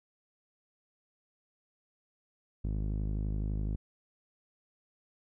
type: tone with low-pass filter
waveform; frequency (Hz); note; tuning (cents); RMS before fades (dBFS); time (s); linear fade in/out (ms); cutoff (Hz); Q
sawtooth; 51.91; G#1; 0; -33; 2.64-3.76; 5; 250; 0.85
effects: none